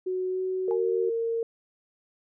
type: tone with pitch glide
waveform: sine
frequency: 370 to 373.7 Hz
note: F#4 to F#4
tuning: 0 to +17 cents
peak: -26 dBFS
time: 0.06-1.1 s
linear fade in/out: 10 ms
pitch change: +17 cents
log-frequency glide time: 0.29-0.41 s
type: tone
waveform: sine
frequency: 458.9 Hz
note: A#4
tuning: 27 cents flat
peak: -25 dBFS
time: 0.68-1.43 s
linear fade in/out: 2 ms
type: tone with exponential decay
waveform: sine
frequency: 840 Hz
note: G#5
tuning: 19 cents sharp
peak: -31 dBFS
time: 0.71-0.83 s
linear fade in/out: 0 ms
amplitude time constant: 25 ms
effects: none